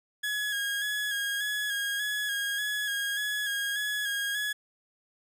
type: tone with vibrato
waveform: 30% pulse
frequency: 1661.2 Hz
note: G#6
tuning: in tune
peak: -26 dBFS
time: 0.23-4.53 s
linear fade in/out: 10 ms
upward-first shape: square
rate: 1.7 Hz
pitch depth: 29 cents each way
effects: none